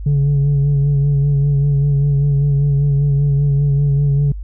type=tone with vibrato; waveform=sine; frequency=141.6 Hz; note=C#3; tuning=37 cents sharp; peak=-9 dBFS; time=0.06-4.32 s; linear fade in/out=5 ms; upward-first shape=sine; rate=5.1 Hz; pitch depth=33 cents each way; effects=tanh soft clip ceiling -10 dBFS + added 50 Hz sine -24 dBFS peak until 4.43 s